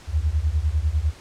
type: beating tone pair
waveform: sine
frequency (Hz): 71.4 / 81.4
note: D2 / E2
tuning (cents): -48 / -21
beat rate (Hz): 10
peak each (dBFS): -22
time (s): 0.07-1.14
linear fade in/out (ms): 50
effects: pink hiss -46 dBFS RMS until 1.2 s + low-pass 8000 Hz 12 dB/octave